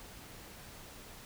silence, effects pink hiss -51 dBFS RMS until 1.25 s

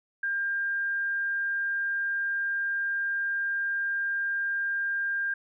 sine tone, 1600 Hz, G6, 35 cents sharp, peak -26 dBFS, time 0.23-5.34 s, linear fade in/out 5 ms, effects none

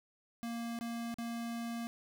square tone with dropouts, 233.1 Hz, A#3, in tune, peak -38 dBFS, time 0.43-1.87 s, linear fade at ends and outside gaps 0 ms, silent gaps 0.789-0.81 / 1.142-1.185 s, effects none

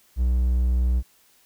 triangle tone, 61.74 Hz, B1, in tune, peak -16 dBFS, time 0.16-1.03 s, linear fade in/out 50 ms, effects white hiss -59 dBFS RMS until 1.45 s

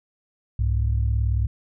sine tone pair together, 65.41 / 103.83 Hz, C2 / G#2, 0 / 0 cents, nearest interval minor sixth, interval 800 cents, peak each -20 / -22 dBFS, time 0.59-1.47 s, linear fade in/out 5 ms, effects tanh soft clip ceiling -12 dBFS

